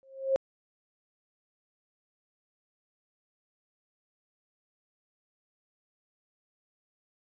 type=tone with exponential growth; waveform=sine; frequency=536 Hz; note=C5; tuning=42 cents sharp; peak=-19 dBFS; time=0.03-0.36 s; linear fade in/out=0 ms; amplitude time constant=71 ms; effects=resampled to 16000 Hz